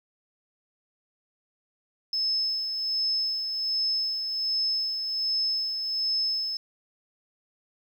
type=tone with tremolo; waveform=sine; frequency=5220 Hz; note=E8; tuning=18 cents flat; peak=-23 dBFS; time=2.13-6.57 s; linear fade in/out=2 ms; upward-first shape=sine; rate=1.3 Hz; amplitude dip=45%; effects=9-bit

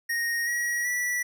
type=tone with pitch steps; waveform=square; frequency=1864.7 / 1909.4 / 1955.1 Hz; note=A#6 / A#6 / B6; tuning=0 / +41 / -18 cents; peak=-26 dBFS; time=0.09-1.23 s; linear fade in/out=10 ms; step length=380 ms; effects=none

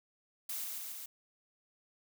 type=noise with echo; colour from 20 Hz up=blue; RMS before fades=-39 dBFS; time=0.49-0.64 s; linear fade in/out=5 ms; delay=140 ms; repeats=3; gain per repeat=-2 dB; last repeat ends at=1.06 s; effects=none

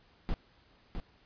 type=noise with echo; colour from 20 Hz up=brown; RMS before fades=-30 dBFS; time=0.29-0.34 s; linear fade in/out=0 ms; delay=660 ms; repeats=1; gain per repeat=-6 dB; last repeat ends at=1 s; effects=pink hiss -64 dBFS RMS until 1.25 s + resampled to 11025 Hz

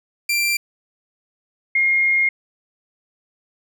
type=tone pair in turn; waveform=sawtooth / sine; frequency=2363 / 2136 Hz; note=D7 / C7; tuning=+10 / +35 cents; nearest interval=major second; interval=175 cents; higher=first; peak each=-14 dBFS; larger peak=neither; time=0.29-0.57 / 1.75-2.29 s; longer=second; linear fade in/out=5 ms; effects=none

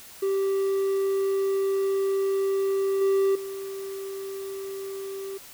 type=tone with level steps; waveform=triangle; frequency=390 Hz; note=G4; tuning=9 cents flat; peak=-20 / -17 / -30 dBFS; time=0.22-5.38 s; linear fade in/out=10 ms; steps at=3.01 / 3.35 s; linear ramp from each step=5 ms; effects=white hiss -46 dBFS RMS until 5.53 s

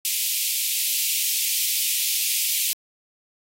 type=high-pass noise; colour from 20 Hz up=white; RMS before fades=-23 dBFS; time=0.05-2.73 s; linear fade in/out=0 ms; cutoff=2300 Hz; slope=48 dB/octave; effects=AAC 48 kbps

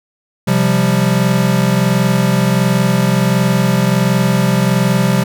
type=chord; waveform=square; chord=C suspended fourth; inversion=none; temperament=equal; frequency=130.81 / 174.61 / 196 Hz; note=C3 / F3 / G3; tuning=0 / 0 / 0 cents; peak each=-16 dBFS; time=0.47-5.24 s; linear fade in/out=10 ms; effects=none

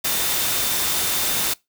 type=tone in noise; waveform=sine; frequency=3602 Hz; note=A7; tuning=40 cents sharp; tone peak=-32 dBFS; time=0.04-1.54 s; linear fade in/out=10 ms; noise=white; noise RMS=-22 dBFS; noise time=0.04-1.54 s; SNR=-13 dB; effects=noise-tail reverb RT60 0.2 s tail -23 dB re dry

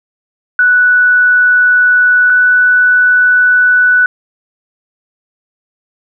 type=tone pair in turn; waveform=sine; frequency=1480 / 1486.5 Hz; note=F#6 / F#6; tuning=0 / +8 cents; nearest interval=unison; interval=8 cents; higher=second; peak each=-5 dBFS; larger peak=neither; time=0.59-2.3 / 2.3-4.06 s; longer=second; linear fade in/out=2 ms; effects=none

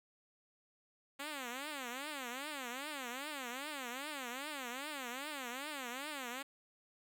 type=tone with vibrato; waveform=5% pulse; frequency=270 Hz; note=C#4; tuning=45 cents flat; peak=-30 dBFS; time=1.19-6.43 s; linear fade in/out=10 ms; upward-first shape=triangle; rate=2.5 Hz; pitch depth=260 cents each way; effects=none

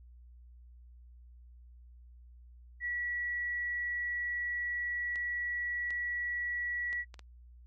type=tone; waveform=sine; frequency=1938 Hz; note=B6; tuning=33 cents flat; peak=-33 dBFS; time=2.8-7.05 s; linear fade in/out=50 ms
type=clicks; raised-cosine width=0.2 ms; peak=-32 dBFS; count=5; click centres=5.158 / 5.906 / 6.929 / 7.142 / 7.193 s
effects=noise-tail reverb RT60 0.1 s tail -25 dB re dry + added 60 Hz sine -52 dBFS peak until 7.66 s

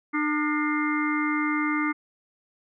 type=harmonic tone with a mistuned harmonic; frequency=300 Hz; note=D4; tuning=37 cents sharp; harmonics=1 / 3 / 4 / 5 / 6 / 7; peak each=-25 / -37 / -30 / -34 / -39 / -29 dBFS; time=0.13-1.93 s; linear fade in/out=20 ms; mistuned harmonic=5; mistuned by=-70 cents; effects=none

